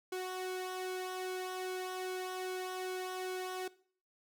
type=tone with flanger; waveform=sawtooth; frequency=370 Hz; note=F#4; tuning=in tune; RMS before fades=-39 dBFS; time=0.12-3.68 s; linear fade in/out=5 ms; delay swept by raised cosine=1.6 to 2.28 ms; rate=2.5 Hz; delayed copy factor=-0.6; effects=noise-tail reverb RT60 0.5 s tail -20 dB re dry